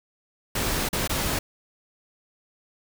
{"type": "noise with dropouts", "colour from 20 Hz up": "pink", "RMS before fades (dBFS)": -26, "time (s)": [0.55, 1.39], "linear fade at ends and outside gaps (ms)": 5, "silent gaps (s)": [[0.889, 0.929], [1.076, 1.094]], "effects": []}